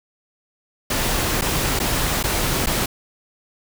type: noise with dropouts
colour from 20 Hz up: pink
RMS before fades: -21 dBFS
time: 0.9-2.86 s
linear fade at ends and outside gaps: 5 ms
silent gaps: 1.412-1.419 / 1.792-1.799 / 2.229-2.238 / 2.661-2.669 s
effects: none